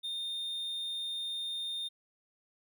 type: tone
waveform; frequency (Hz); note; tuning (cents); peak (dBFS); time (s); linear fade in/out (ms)
triangle; 3643; A#7; -41; -33; 0.03-1.89; 20
effects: none